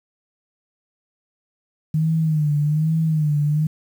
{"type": "tone with vibrato", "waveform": "sine", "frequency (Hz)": 154, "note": "D#3", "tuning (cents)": -17, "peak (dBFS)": -16, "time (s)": [1.94, 3.67], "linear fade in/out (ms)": 5, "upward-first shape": "sine", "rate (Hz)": 1.2, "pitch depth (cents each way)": 82, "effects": ["8-bit"]}